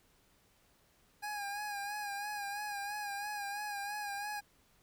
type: tone with vibrato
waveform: 25% pulse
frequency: 820 Hz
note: G#5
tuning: 22 cents flat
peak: -34 dBFS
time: 1.22-4.41 s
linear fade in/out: 20 ms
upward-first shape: sine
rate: 3 Hz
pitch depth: 43 cents each way
effects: pink hiss -69 dBFS RMS until 4.82 s